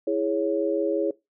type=chord; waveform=sine; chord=C# minor; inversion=first; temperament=equal; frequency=329.6 / 415.3 / 554.4 Hz; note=E4 / G#4 / C#5; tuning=0 / 0 / 0 cents; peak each=-26 dBFS; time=0.07-1.11 s; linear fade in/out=5 ms; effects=noise-tail reverb RT60 0.2 s tail -20 dB re dry